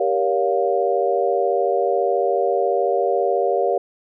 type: chord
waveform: sine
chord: G half-diminished seventh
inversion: none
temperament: just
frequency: 392 / 470.4 / 564.5 / 705.6 Hz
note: G4 / Bb4 / Db5 / F5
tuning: 0 / +16 / +31 / +18 cents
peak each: -22 dBFS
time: 0-3.78 s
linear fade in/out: 5 ms
effects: none